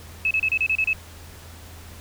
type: tone bursts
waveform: sine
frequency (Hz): 2591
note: E7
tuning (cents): -30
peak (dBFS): -18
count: 8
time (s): 0.25-0.931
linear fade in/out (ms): 2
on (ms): 58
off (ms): 31
effects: added 83 Hz sine -42 dBFS peak until 2 s + pink hiss -45 dBFS RMS until 2 s